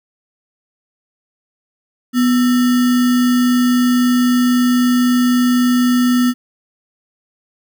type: tone with sample-and-hold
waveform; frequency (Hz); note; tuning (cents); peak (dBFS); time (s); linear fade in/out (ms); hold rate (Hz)
sine; 246.9; B3; 0; -10; 2.13-6.34; 50; 1575
effects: none